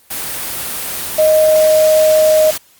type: tone in noise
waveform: sine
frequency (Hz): 622.3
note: D#5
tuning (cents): 0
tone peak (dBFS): -7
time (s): 1.18-2.51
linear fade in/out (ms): 10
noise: white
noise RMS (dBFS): -22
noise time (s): 0.1-2.58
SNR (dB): +12
effects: white hiss -49 dBFS RMS until 2.79 s + Opus 32 kbps